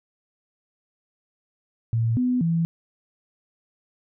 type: tone with pitch steps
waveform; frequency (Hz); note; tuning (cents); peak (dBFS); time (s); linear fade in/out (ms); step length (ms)
sine; 114.5 / 249.7 / 166.2; A#2 / B3 / E3; -31 / +19 / +15; -19; 1.93-2.65; 0; 240
effects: none